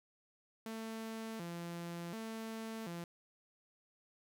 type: tone with vibrato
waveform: sawtooth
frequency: 195.4 Hz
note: G3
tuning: 5 cents flat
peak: -38 dBFS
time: 0.66-3.04 s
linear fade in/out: 2 ms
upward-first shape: square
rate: 0.68 Hz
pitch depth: 230 cents each way
effects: none